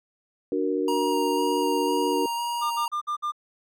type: chord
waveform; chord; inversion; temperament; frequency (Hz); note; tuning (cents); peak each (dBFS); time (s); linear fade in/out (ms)
sine; D augmented; none; equal; 293.7 / 370 / 466.2; D4 / F#4 / A#4; 0 / 0 / 0; -27; 0.52-2.26; 2
type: tone with vibrato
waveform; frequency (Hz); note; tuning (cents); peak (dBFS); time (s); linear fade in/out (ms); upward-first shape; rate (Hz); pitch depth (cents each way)
square; 942; A#5; +18; -27; 0.88-2.88; 2; square; 2; 11
type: tone bursts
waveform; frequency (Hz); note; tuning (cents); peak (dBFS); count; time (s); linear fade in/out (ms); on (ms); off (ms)
triangle; 1200; D6; +37; -23; 5; 2.61-3.321; 20; 99; 54
effects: none